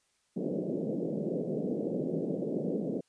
pink band-pass noise, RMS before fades -33 dBFS, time 0.36-3.01 s, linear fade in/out 10 ms, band 160 to 560 Hz, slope 48 dB/octave, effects white hiss -73 dBFS RMS until 3.08 s + resampled to 22050 Hz

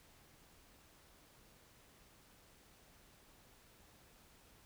silence, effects pink hiss -65 dBFS RMS until 4.65 s

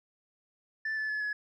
sine tone with pitch steps, 1760 / 1737.8 / 1715.8 / 1694.2 Hz, A6 / A6 / A6 / G#6, 0 / -22 / -44 / +34 cents, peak -28 dBFS, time 0.85-1.33 s, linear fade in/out 5 ms, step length 120 ms, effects tanh soft clip ceiling -29 dBFS

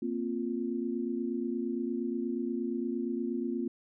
sine chord, Bb suspended second, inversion none, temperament equal, 233.1 / 261.6 / 349.2 Hz, Bb3 / C4 / F4, 0 / 0 / 0 cents, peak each -34 / -35 / -35 dBFS, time 0.02-3.68 s, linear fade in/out 5 ms, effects none

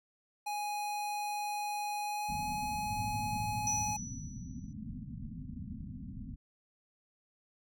square tone with pitch glide, 830.6 to 840.7 Hz, G#5 to G#5, 0 to +21 cents, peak -35 dBFS, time 0.46-3.97 s, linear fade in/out 10 ms, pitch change +21 cents, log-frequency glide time 2.02-2.45 s
white low-pass noise, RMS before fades -43 dBFS, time 2.28-6.36 s, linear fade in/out 20 ms, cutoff 260 Hz, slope 96 dB/octave
sine tone with tremolo, 108.8 Hz, A2, 19 cents flat, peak -36 dBFS, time 2.89-3.93 s, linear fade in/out 5 ms, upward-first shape triangle, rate 12 Hz, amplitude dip 85%
sine tone with exponential decay, 5920 Hz, F#8, in tune, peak -29 dBFS, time 3.67-4.73 s, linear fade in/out 1 ms, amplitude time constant 230 ms
effects none

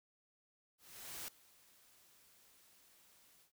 white noise with ADSR envelope, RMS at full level -45 dBFS, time 0.78-3.52 s, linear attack 500 ms, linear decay 5 ms, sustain -22 dB, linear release 100 ms, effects none

